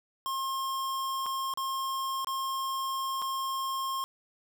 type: tone with dropouts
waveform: square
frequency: 1070 Hz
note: C6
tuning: 38 cents sharp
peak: -31 dBFS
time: 0.26-4.04 s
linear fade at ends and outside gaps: 0 ms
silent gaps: 1.26-1.264 / 1.538-1.574 / 2.246-2.271 / 3.218-3.222 s
effects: none